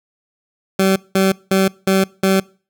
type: tone bursts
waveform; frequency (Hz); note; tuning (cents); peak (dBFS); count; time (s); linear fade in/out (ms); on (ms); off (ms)
20% pulse; 191.8; G3; -37; -7; 5; 0.79-2.4; 5; 170; 190
effects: noise-tail reverb RT60 0.4 s tail -24 dB re dry